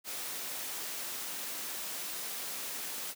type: noise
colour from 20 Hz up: white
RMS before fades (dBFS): -39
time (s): 0.04-3.15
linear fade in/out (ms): 50
effects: high-pass 200 Hz 12 dB/octave